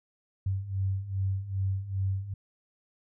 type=beating tone pair; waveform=sine; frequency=94.8 / 97.3 Hz; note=F#2 / G2; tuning=+43 / -12 cents; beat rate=2.5 Hz; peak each=-33 / -29 dBFS; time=0.46-2.34 s; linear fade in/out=5 ms; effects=none